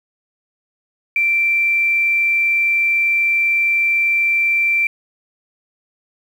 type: tone with quantisation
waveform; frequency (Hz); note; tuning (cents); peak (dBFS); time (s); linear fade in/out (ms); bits
sine; 2349; D7; 0; -13; 1.16-4.87; 2; 7
effects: none

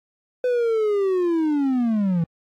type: linear sweep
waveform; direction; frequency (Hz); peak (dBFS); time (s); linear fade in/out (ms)
triangle; down; 505 to 161; -16; 0.44-2.24; 2
effects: AAC 48 kbps

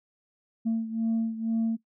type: beating tone pair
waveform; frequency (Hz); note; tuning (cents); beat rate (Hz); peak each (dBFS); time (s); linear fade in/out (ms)
sine; 225.3 / 227.4; A3 / A#3; +41 / -43; 2.1; -25 / -29; 0.65-1.77; 20
effects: noise-tail reverb RT60 0.1 s tail -19 dB re dry + tanh soft clip ceiling -21 dBFS

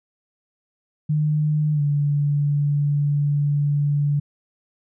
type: tone with pitch glide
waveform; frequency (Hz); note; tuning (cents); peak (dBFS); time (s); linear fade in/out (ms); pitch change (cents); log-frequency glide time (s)
sine; 151.5 to 144.91; D#3 to D3; -46 to -23; -17; 1.09-4.2; 10; -77; 1.74-1.81
effects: none

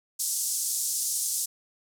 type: band-pass noise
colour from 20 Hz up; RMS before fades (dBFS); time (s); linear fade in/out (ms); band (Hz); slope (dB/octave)
white; -29; 0.19-1.46; 10; 5600 to 11000; 24
effects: none

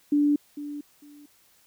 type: tone with echo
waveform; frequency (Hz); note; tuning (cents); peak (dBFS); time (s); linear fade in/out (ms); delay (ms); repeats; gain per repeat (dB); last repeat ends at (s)
sine; 291.8; D4; -11; -18; 0.12-0.36; 5; 450; 2; -14; 1.26
effects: white hiss -61 dBFS RMS until 1.66 s

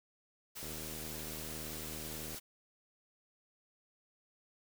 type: noise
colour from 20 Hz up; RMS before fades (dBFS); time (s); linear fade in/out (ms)
white; -45; 0.55-2.4; 20
type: click train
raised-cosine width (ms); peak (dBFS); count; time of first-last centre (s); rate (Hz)
2; -35; 135; 0.63-2.346; 78.1
effects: none

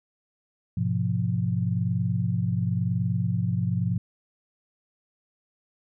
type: chord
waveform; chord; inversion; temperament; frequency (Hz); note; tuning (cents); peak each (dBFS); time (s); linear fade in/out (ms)
sine; F diminished; first; just; 104.77 / 125.72 / 174.61; Ab2 / Cb3 / F3; +16 / +31 / 0; -27; 0.77-3.98; 5
effects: none

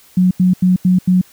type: tone bursts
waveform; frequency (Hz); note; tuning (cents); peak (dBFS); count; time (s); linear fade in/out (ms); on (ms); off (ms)
sine; 182.9; F#3; -20; -8; 5; 0.17-1.214; 5; 140; 86
effects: white hiss -47 dBFS RMS until 1.32 s

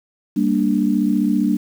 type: chord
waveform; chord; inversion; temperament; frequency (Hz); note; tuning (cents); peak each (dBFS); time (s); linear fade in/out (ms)
sine; G minor; none; equal with one note detuned; 198.28 / 233.1 / 293.7; G3 / Bb3 / D4; +20 / 0 / 0; -19; 0.36-1.57; 10
effects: 7-bit

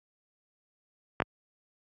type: clicks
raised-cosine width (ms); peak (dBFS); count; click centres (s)
0.5; -10; 2; 1.202 / 1.221
effects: high-pass 80 Hz 12 dB/octave + AAC 64 kbps

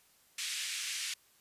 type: band-pass noise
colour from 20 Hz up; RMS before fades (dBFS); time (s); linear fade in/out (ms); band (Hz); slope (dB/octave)
pink; -38; 0.38-1.14; 5; 2100 to 9600; 24
effects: white hiss -66 dBFS RMS until 1.4 s + resampled to 32000 Hz

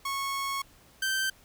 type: tone pair in turn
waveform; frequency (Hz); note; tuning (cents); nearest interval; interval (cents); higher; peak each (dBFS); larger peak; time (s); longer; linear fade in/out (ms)
sawtooth; 1100 / 1555.6; C#6 / G6; -14 / -14; tritone; 600; second; -26 / -23; second; 0.05-0.62 / 1.02-1.3; first; 5
effects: pink hiss -58 dBFS RMS until 1.44 s

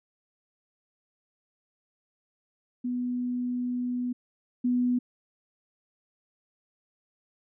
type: tone pair in turn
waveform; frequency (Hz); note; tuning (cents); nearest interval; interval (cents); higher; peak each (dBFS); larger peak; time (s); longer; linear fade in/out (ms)
sine; 246.9 / 246.9; B3 / B3; 0 / 0; unison; 0; neither; -27 / -22; second; 2.84-4.13 / 4.64-4.99; first; 10
effects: none

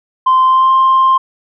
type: tone with pitch glide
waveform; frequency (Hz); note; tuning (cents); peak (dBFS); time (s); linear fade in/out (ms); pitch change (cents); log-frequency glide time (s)
sine; 1039 to 1053.5; C6 to C6; -12 to +12; -5; 0.26-1.18; 10; +24; 0.45-0.71
effects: tanh soft clip ceiling -4 dBFS

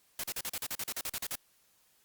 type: noise bursts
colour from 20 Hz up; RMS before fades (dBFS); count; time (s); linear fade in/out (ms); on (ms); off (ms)
white; -36; 14; 0.19-1.354; 2; 46; 40
effects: white hiss -68 dBFS RMS until 2.04 s + Opus 48 kbps

